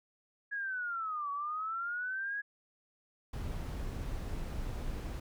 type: linear two-way sweep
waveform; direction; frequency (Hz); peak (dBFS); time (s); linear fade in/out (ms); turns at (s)
sine; down then up; 1675 to 1124 to 1675; -34; 0.51-2.42; 20; 1.31
type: noise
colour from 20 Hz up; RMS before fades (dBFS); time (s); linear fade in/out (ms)
brown; -38; 3.33-5.2; 5
effects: none